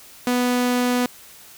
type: tone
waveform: sawtooth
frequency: 246.9 Hz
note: B3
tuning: in tune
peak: -14 dBFS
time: 0.27-1.06 s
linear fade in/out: 2 ms
effects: white hiss -45 dBFS RMS until 1.57 s